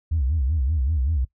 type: tone with vibrato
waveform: sine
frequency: 71.8 Hz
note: D2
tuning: 39 cents flat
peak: -18 dBFS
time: 0.11-1.25 s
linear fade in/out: 10 ms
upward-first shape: sine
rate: 5.2 Hz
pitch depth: 240 cents each way
effects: noise-tail reverb RT60 0.1 s tail -20 dB re dry + tanh soft clip ceiling -15 dBFS